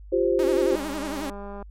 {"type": "chord", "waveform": "sine", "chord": "F suspended second", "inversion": "none", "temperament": "equal", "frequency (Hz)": [349.2, 392, 523.3], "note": ["F4", "G4", "C5"], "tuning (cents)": [0, 0, 0], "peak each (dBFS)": -23, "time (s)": [0.12, 0.76], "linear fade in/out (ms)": 10}
{"type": "tone with vibrato", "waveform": "sawtooth", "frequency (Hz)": 293.7, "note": "D4", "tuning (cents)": 0, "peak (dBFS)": -25, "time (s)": [0.39, 1.3], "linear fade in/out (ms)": 2, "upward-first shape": "sine", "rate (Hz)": 11, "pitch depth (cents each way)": 150}
{"type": "click train", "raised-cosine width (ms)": 1, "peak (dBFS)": -25, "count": 181, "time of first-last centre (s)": [0.73, 1.626], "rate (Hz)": 201}
{"effects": ["added 50 Hz sine -40 dBFS peak until 1.7 s", "MP3 64 kbps"]}